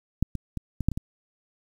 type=clicks; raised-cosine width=5 ms; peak=-9 / -18 / -18 / -16 / -8 / -20 / -17 dBFS; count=7; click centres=0.226 / 0.353 / 0.573 / 0.807 / 0.886 / 0.917 / 0.975 s; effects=8-bit